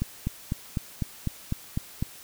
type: click train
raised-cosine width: 5 ms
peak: -14 dBFS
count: 9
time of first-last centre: 0.02-2.025 s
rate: 3.99 Hz
effects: white hiss -47 dBFS RMS until 2.23 s